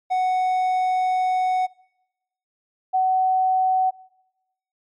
triangle / sine tone pair in turn, 741 / 750 Hz, F#5 / F#5, +2 / +23 cents, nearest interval unison, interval 21 cents, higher second, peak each -16 dBFS, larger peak neither, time 0.1-1.67 / 2.93-3.91 s, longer first, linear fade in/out 20 ms, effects noise-tail reverb RT60 0.9 s tail -23 dB re dry + MP3 48 kbps

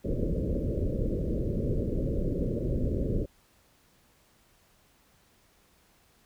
pink low-pass noise, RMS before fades -29 dBFS, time 0.04-3.26 s, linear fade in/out 10 ms, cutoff 580 Hz, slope 96 dB/octave, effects pink hiss -64 dBFS RMS until 6.25 s

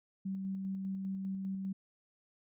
sine tone with tremolo, 192.3 Hz, G3, 33 cents flat, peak -34 dBFS, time 0.25-1.73 s, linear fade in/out 10 ms, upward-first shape square, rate 5 Hz, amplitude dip 25%, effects none

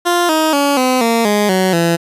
15% pulse tone with pitch steps, 349.2 / 314.7 / 283.6 / 255.6 / 230.4 / 207.6 / 187.13 / 168.65 Hz, F4 / D#4 / C#4 / C4 / A#3 / G#3 / F#3 / E3, 0 / +20 / +40 / -40 / -20 / 0 / +20 / +40 cents, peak -5 dBFS, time 0.05-1.97 s, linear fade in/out 20 ms, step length 240 ms, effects resampled to 32000 Hz

